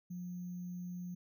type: tone with sample-and-hold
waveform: sine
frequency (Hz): 178.1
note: F3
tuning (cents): +34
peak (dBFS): -40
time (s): 0.1-1.15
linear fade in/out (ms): 10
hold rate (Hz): 6300
effects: none